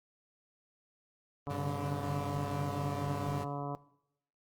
harmonic tone, 142.6 Hz, C#3, 49 cents sharp, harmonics 1 / 2 / 3 / 4 / 5 / 6 / 7 / 8 / 9, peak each -38 / -42 / -45 / -46 / -43 / -54 / -45 / -49 / -53 dBFS, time 1.47-3.75 s, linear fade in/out 0 ms
35% pulse chord, G suspended fourth, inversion none, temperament equal, 98 / 130.81 / 146.83 Hz, G2 / C3 / D3, 0 / 0 / 0 cents, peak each -38 / -42 / -38 dBFS, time 1.49-3.45 s, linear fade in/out 20 ms
effects noise-tail reverb RT60 0.8 s tail -20 dB re dry + Opus 24 kbps

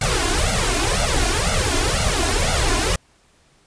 pink noise with flanger, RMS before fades -19 dBFS, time 0.01-2.96 s, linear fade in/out 5 ms, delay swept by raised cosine 1.4 to 2.9 ms, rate 2 Hz, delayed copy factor +1, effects pink hiss -57 dBFS RMS until 3.66 s + resampled to 22050 Hz

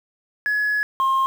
sine tone pair in turn, 1692 / 1065.9 Hz, G#6 / C6, +32 / +32 cents, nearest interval minor sixth, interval 800 cents, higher first, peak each -17 / -14 dBFS, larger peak second, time 0.46-0.83 / 1-1.26 s, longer first, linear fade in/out 0 ms, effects tanh soft clip ceiling -15 dBFS + 7-bit

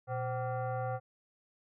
sine tone with frequency modulation, 119.9 Hz, A#2, 49 cents sharp, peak -32 dBFS, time 0.07-1 s, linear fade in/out 50 ms, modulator 640 Hz, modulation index 1.3, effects none

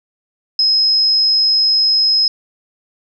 sine tone, 5120 Hz, D#8, 49 cents sharp, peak -10 dBFS, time 0.59-2.28 s, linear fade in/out 2 ms, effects none

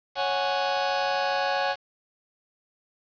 sawtooth chord, C# suspended fourth, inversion none, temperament just, 554.4 / 739.2 / 831.5 Hz, C#5 / F#5 / G#5, 0 / -2 / +2 cents, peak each -24 dBFS, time 0.15-1.76 s, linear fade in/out 50 ms, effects resampled to 11025 Hz + 7-bit

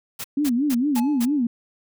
white noise bursts, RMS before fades -31 dBFS, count 5, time 0.19-1.255 s, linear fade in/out 10 ms, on 53 ms, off 200 ms
sine tone with vibrato, 264.9 Hz, C4, 22 cents sharp, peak -18 dBFS, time 0.37-1.47 s, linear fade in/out 5 ms, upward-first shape sine, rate 4.4 Hz, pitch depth 220 cents each way
triangle tone with exponential decay, 856 Hz, A5, 48 cents flat, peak -24 dBFS, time 0.96-1.47 s, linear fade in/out 5 ms, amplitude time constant 110 ms
effects none

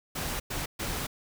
pink noise bursts at uneven times, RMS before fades -33 dBFS, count 3, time 0.15-0.4 / 0.5-0.66 / 0.79-1.07 s, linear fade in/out 10 ms, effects none

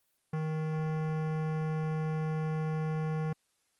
sine tone with hard clipping, 156.7 Hz, D#3, 13 cents sharp, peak -32 dBFS, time 0.33-3.33 s, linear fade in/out 5 ms, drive 18 dB, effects white hiss -75 dBFS RMS until 3.79 s + Opus 32 kbps

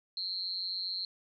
sine tone with amplitude modulation, 4186 Hz, C8, in tune, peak -29 dBFS, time 0.17-1.05 s, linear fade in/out 2 ms, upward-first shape sine, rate 185 Hz, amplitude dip 100%, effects none

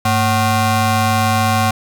25% pulse ring-modulated tone, 326.5 Hz, E4, 17 cents flat, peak -6 dBFS, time 0.05-1.71 s, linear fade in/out 5 ms, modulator 428 Hz, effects none

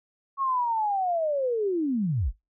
sine linear sweep, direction down, 1108.7 to 32.7 Hz, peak -23 dBFS, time 0.37-2.33 s, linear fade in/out 50 ms, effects noise-tail reverb RT60 0.2 s tail -21 dB re dry

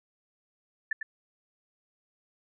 sine tone with echo, 1760 Hz, A6, in tune, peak -25 dBFS, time 0.91-0.93 s, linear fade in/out 5 ms, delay 100 ms, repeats 1, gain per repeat -7 dB, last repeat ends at 1.03 s, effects none

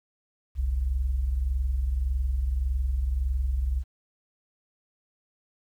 sine tone pair together, 43.58 / 65.3 Hz, F1 / C2, -3 / -3 cents, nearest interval perfect fifth, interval 700 cents, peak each -31 / -24 dBFS, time 0.55-3.84 s, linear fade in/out 50 ms, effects 10-bit

